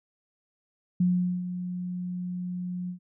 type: tone with ADSR envelope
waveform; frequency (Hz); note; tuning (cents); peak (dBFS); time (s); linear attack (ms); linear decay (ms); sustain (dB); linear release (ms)
sine; 179.6; F3; +49; -19; 1-2.99; 6; 420; -11; 100
effects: none